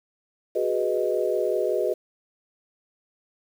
sine chord, G# minor seventh, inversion third, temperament equal, 370 / 415.3 / 493.9 / 622.3 Hz, F#4 / G#4 / B4 / D#5, 0 / 0 / 0 / 0 cents, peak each -27 dBFS, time 0.55-1.94 s, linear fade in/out 10 ms, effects 8-bit

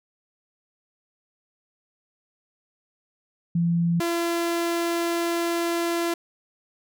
sine / sawtooth tone pair in turn, 169.9 / 339.8 Hz, F3 / F4, -47 / -47 cents, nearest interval octave, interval 1200 cents, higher second, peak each -19 dBFS, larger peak neither, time 3.55-4 / 4-6.14 s, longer second, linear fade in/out 5 ms, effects none

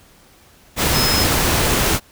sine tone in noise, 5140 Hz, E8, 45 cents flat, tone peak -19 dBFS, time 0.92-1.27 s, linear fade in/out 50 ms, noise pink, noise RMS -17 dBFS, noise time 0.76-2 s, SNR -5 dB, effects pink hiss -50 dBFS RMS until 2.11 s

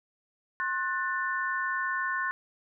sine chord, F# diminished, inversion second, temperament just, 1065.6 / 1480 / 1776 Hz, C6 / F#6 / A6, +31 / 0 / +16 cents, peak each -32 dBFS, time 0.6-2.31 s, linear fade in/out 0 ms, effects none

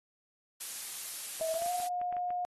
blue noise, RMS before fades -38 dBFS, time 0.6-1.88 s, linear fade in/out 10 ms
sine tone with pitch glide, 645 to 715.7 Hz, E5 to F5, -38 to +42 cents, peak -31 dBFS, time 1.41-2.45 s, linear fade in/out 0 ms, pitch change +180 cents, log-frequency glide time 1.53-1.71 s
clicks, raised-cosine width 0.5 ms, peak -33 dBFS, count 8, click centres 1.542 / 1.621 / 1.661 / 1.801 / 2.015 / 2.126 / 2.167 / 2.305 s
effects AAC 32 kbps

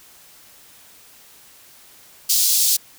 pink high-pass noise, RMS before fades -17 dBFS, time 2.29-2.77 s, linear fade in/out 10 ms, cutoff 4400 Hz, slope 24 dB/octave, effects white hiss -48 dBFS RMS until 2.98 s

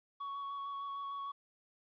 triangle tone with vibrato, 1117 Hz, C#6, 13 cents sharp, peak -37 dBFS, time 0.2-1.32 s, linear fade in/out 10 ms, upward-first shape square, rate 6.6 Hz, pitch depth 10 cents each way, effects resampled to 11025 Hz + 12-bit

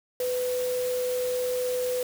sine tone in noise, 500 Hz, B4, 21 cents sharp, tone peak -25 dBFS, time 0.2-2.03 s, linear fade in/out 2 ms, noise white, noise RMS -38 dBFS, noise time 0.2-2.03 s, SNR +10 dB, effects none

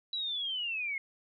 sine linear sweep, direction down, 3951 to 2125 Hz, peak -32 dBFS, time 0.13-0.98 s, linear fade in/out 2 ms, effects none

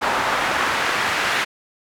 pink noise with band-pass filter sweep, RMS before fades -21 dBFS, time 0.01-1.45 s, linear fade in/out 20 ms, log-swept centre 1100 to 1800 Hz, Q 1.1, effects none

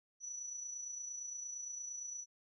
sine tone with amplitude modulation, 5920 Hz, F#8, in tune, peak -40 dBFS, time 0.2-2.26 s, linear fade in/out 50 ms, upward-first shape sine, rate 28.7 Hz, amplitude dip 45%, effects none

